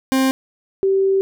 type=tone pair in turn; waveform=40% pulse / sine; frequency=264.3 / 387.2 Hz; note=C4 / G4; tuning=+18 / -21 cents; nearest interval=perfect fifth; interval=661 cents; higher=second; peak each=-13 dBFS; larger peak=neither; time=0.12-0.31 / 0.83-1.21 s; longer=second; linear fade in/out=0 ms; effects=none